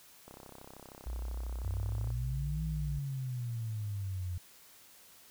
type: click train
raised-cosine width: 1 ms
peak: -35 dBFS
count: 61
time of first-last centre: 0.28-2.104 s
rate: 32.9 Hz
type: tone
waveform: sine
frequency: 58.27 Hz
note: A#1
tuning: in tune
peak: -35 dBFS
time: 1.06-2.99 s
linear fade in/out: 5 ms
type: exponential two-way sweep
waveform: sine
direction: up then down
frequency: 86.8 to 160.3 to 86.8 Hz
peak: -34 dBFS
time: 1.64-4.38 s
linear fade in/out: 5 ms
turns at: 2.63 s
effects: white hiss -58 dBFS RMS until 5.3 s